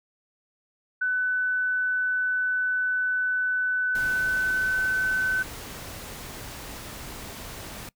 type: tone with pitch glide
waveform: sine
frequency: 1500 to 1518.3 Hz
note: F#6 to F#6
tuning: +23 to +44 cents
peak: -22 dBFS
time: 1.01-5.43 s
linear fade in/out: 10 ms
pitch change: +21 cents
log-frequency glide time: 3.79-4.84 s
type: noise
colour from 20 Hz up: pink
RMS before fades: -39 dBFS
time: 3.95-7.89 s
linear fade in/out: 2 ms
effects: noise-tail reverb RT60 0.1 s tail -22 dB re dry